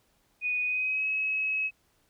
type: tone with pitch glide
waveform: sine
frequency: 2479 to 2565 Hz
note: D#7 to E7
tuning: -7 to -48 cents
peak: -26 dBFS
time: 0.41-1.71 s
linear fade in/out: 50 ms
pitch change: +59 cents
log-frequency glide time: 0.64-1.07 s
effects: pink hiss -69 dBFS RMS until 2.09 s